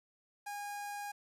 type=tone with notch filter; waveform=sawtooth; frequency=818 Hz; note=G#5; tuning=26 cents flat; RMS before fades=-42 dBFS; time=0.46-1.12 s; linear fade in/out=10 ms; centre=3500 Hz; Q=1.6; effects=resampled to 32000 Hz + 11-bit